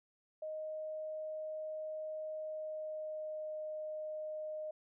sine tone with pitch glide, 622.3 to 617.3 Hz, D#5 to D#5, 0 to -14 cents, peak -39 dBFS, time 0.42-4.71 s, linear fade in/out 5 ms, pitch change -14 cents, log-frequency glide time 2.35-3.58 s, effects none

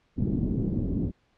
white low-pass noise, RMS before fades -27 dBFS, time 0.16-1.12 s, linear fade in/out 50 ms, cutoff 280 Hz, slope 24 dB/octave, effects pink hiss -68 dBFS RMS until 1.37 s + low-pass 4000 Hz 12 dB/octave

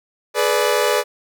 sawtooth chord, G# diminished, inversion none, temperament equal with one note detuned, 424 / 493.9 / 587.3 Hz, G#4 / B4 / D5, +36 / 0 / 0 cents, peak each -16 dBFS, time 0.34-1.04 s, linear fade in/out 50 ms, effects none

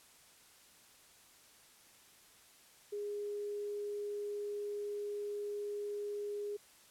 sine tone, 412 Hz, G#4, 14 cents flat, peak -37 dBFS, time 2.92-6.57 s, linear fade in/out 10 ms, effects white hiss -62 dBFS RMS until 6.9 s + low-pass 12000 Hz 12 dB/octave

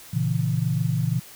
sine chord, A# diminished, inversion none, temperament equal, 116.54 / 138.59 / 164.81 Hz, A#2 / C#3 / E3, 0 / 0 / 0 cents, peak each -25 dBFS, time 0.13-1.2 s, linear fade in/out 10 ms, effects white hiss -45 dBFS RMS until 1.35 s

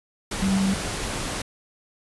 sine tone in noise, 193.4 Hz, G3, 23 cents flat, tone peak -19 dBFS, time 0.42-0.74 s, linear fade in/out 5 ms, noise pink, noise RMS -29 dBFS, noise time 0.31-1.42 s, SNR +7 dB, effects resampled to 24000 Hz

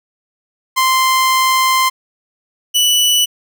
sawtooth tone pair in turn, 1043 / 2964 Hz, C6 / F#7, -6 / +2 cents, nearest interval octave + tritone, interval 1808 cents, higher second, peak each -7 dBFS, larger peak neither, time 0.76-1.9 / 2.74-3.26 s, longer first, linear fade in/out 20 ms, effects none

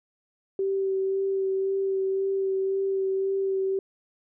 sine tone with vibrato, 386.5 Hz, G4, 24 cents flat, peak -23 dBFS, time 0.59-3.79 s, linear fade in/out 2 ms, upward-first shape sine, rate 1.9 Hz, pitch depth 14 cents each way, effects none

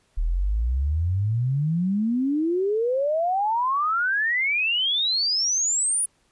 sine exponential sweep, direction up, 37.3 to 9956 Hz, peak -20 dBFS, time 0.17-6.06 s, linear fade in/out 10 ms, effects pink hiss -65 dBFS RMS until 6.31 s + resampled to 24000 Hz

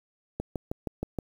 click train, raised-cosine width 2 ms, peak -17 dBFS, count 6, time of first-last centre 0.4-1.187 s, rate 6.35 Hz, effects 8-bit

